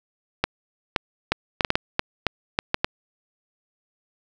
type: clicks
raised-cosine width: 0.3 ms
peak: -3 dBFS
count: 12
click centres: 0.44 / 0.962 / 1.32 / 1.608 / 1.648 / 1.704 / 1.755 / 1.994 / 2.267 / 2.589 / 2.744 / 2.845 s
effects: none